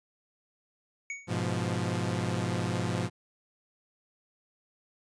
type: tone with exponential decay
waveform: square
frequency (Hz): 2235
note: C#7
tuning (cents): +14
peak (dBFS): -32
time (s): 1.1-1.38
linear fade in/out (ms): 1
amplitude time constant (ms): 60
type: chord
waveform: sawtooth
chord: F diminished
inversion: first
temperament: equal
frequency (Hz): 103.83 / 123.47 / 174.61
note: Ab2 / Cb3 / F3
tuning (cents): 0 / 0 / 0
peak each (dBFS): -29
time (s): 1.27-3.1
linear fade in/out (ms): 50
effects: resampled to 22050 Hz